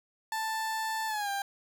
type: tone with pitch glide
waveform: 30% pulse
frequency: 883 to 795.8 Hz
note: A5 to G5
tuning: +6 to +26 cents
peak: -28 dBFS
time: 0.32-1.42 s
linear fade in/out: 2 ms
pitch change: -180 cents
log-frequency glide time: 1.07-1.3 s
effects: none